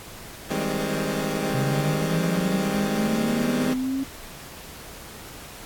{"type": "chord", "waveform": "20% pulse", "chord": "Ab major seventh", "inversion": "second", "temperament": "equal with one note detuned", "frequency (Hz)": [158.37, 196, 207.7, 261.6], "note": ["Eb3", "G3", "Ab3", "C4"], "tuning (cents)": [31, 0, 0, 0], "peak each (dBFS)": -25, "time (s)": [0.5, 3.74], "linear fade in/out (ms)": 10}
{"type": "linear sweep", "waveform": "sine", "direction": "up", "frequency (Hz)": [130.81, 272], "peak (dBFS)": -23, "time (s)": [1.54, 4.04], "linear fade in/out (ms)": 10}
{"effects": ["pink hiss -41 dBFS RMS until 5.65 s", "AAC 64 kbps"]}